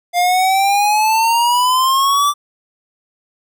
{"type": "exponential sweep", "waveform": "square", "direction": "up", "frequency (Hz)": [698.5, 1174], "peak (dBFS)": -12, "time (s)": [0.13, 2.34], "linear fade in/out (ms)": 50, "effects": []}